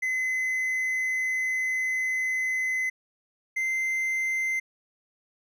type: tone pair in turn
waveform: triangle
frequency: 2038 / 2077 Hz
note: C7 / C7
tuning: -46 / -13 cents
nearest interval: unison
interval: 33 cents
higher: second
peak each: -23 dBFS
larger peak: neither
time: 0.02-2.9 / 3.56-4.6 s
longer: first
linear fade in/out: 10 ms
effects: none